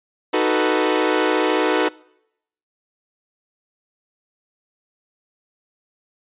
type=chord; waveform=sawtooth; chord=B dominant seventh; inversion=first; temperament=equal; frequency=311.1 / 370 / 440 / 493.9 Hz; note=D#4 / F#4 / A4 / B4; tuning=0 / 0 / 0 / 0 cents; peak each=-18 dBFS; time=0.33-1.89 s; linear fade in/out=10 ms; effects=noise-tail reverb RT60 0.8 s tail -24 dB re dry + resampled to 8000 Hz